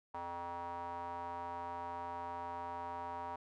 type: tone with band-pass filter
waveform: square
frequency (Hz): 86.6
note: F2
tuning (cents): -14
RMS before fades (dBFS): -43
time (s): 0.14-3.36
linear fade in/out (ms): 5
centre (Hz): 900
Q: 5.9
effects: none